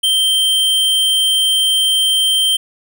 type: tone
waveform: square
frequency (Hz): 3136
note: G7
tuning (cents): 0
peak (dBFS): -12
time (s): 0.03-2.57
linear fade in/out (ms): 10
effects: none